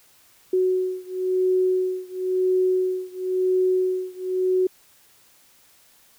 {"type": "beating tone pair", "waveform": "sine", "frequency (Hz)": [370, 370.97], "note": ["F#4", "F#4"], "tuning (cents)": [0, 5], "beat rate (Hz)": 0.97, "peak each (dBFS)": [-22, -23], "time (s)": [0.53, 4.67], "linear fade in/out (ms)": 5, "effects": ["white hiss -56 dBFS RMS until 6.18 s"]}